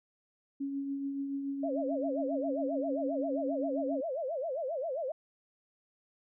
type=tone with tremolo; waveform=sine; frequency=277.2 Hz; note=C#4; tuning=in tune; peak=-31 dBFS; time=0.6-4.01 s; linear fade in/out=10 ms; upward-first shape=triangle; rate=7 Hz; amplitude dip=40%
type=tone with vibrato; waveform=sine; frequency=587.3 Hz; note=D5; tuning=in tune; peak=-32 dBFS; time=1.63-5.12 s; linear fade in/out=5 ms; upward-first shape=sine; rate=7.5 Hz; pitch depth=260 cents each way
effects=none